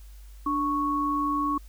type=tone pair together; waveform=sine; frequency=293.7 / 1107.7 Hz; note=D4 / C#6; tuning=0 / -2 cents; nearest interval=octave + major seventh; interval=2298 cents; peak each=-28 / -25 dBFS; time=0.46-1.58 s; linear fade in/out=5 ms; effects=added 50 Hz sine -43 dBFS peak until 1.68 s + white hiss -59 dBFS RMS until 1.68 s